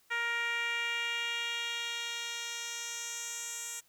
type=tone with band-pass filter sweep; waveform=10% pulse; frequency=469.3 Hz; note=A#4; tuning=12 cents sharp; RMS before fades=-36 dBFS; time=0.1-3.81 s; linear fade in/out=20 ms; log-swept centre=1800 to 8200 Hz; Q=1.8; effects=white hiss -67 dBFS RMS until 3.88 s